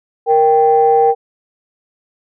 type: tone pair together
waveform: sine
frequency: 466.8 / 785 Hz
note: A#4 / G5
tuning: +2 / +2 cents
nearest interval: major sixth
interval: 900 cents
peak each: -10 dBFS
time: 0.26-1.15 s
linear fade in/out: 50 ms
effects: tanh soft clip ceiling 0 dBFS